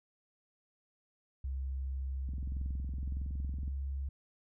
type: tone with pitch glide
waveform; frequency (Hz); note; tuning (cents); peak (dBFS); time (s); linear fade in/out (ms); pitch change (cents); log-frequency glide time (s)
sine; 66.6 to 68.35; C2 to C#2; +31 to -24; -34; 1.44-4.09; 5; +45; 2.96-3.25
type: click train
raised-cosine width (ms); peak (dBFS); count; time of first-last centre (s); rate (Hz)
5; -33; 31; 2.29-3.679; 21.6
effects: none